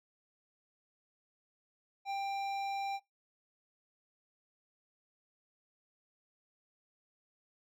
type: tone with hard clipping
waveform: sine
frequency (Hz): 790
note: G5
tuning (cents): +13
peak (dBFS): -36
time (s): 2.05-3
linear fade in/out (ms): 50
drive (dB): 12
effects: noise-tail reverb RT60 0.2 s tail -22 dB re dry